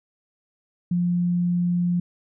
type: tone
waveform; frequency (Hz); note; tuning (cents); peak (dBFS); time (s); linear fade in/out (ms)
sine; 175.7; F3; +11; -19; 0.91-2; 5
effects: none